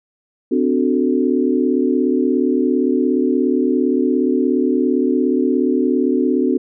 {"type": "chord", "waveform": "sine", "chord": "D dominant seventh", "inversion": "third", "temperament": "equal with one note detuned", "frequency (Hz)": [256.5, 293.7, 370, 440], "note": ["C4", "D4", "F#4", "A4"], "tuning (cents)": [-34, 0, 0, 0], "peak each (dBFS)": [-17, -19, -19, -23], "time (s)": [0.51, 6.58], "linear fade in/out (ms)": 10, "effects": []}